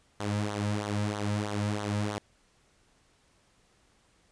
sawtooth tone with flanger, 103.83 Hz, G#2, in tune, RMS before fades -31 dBFS, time 0.2-2.18 s, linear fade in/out 0 ms, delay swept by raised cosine 0.39 to 2.79 ms, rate 3.1 Hz, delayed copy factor -0.7, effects pink hiss -66 dBFS RMS until 4.31 s + resampled to 22050 Hz

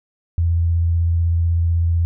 sine tone with vibrato, 84.3 Hz, E2, 39 cents sharp, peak -14 dBFS, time 0.38-2.05 s, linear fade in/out 0 ms, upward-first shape sine, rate 16 Hz, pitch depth 18 cents each way, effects none

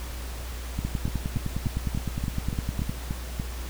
two click trains, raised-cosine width 5 ms, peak -15 / -16 dBFS, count 21 / 10, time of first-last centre 0.85-2.895 / 0.79-3.399 s, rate 9.78 / 3.45 Hz, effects added 60 Hz sine -33 dBFS peak until 3.69 s + pink hiss -41 dBFS RMS until 3.69 s

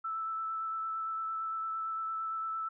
sine tone with vibrato, 1318.5 Hz, E6, in tune, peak -33 dBFS, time 0.04-2.69 s, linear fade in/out 10 ms, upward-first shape sine, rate 8.8 Hz, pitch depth 12 cents each way, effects none

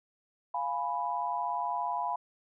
sine chord, F diminished, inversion none, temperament equal, 698.5 / 830.6 / 987.8 Hz, F5 / Ab5 / Cb6, 0 / 0 / 0 cents, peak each -36 / -35 / -32 dBFS, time 0.54-2.16 s, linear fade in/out 5 ms, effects none

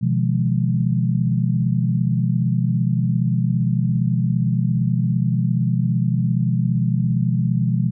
sine chord, F half-diminished seventh, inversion second, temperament just, 125.72 / 157.15 / 174.61 / 209.5 Hz, Cb3 / Eb3 / F3 / Ab3, +31 / +18 / 0 / +15 cents, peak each -19 / -25 / -21 / -25 dBFS, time 0.01-7.91 s, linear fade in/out 20 ms, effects none

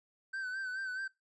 triangle tone with vibrato, 1534 Hz, G6, 38 cents flat, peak -34 dBFS, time 0.33-1.08 s, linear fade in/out 10 ms, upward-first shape sine, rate 4.7 Hz, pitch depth 50 cents each way, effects noise-tail reverb RT60 0.2 s tail -20 dB re dry + resampled to 22050 Hz

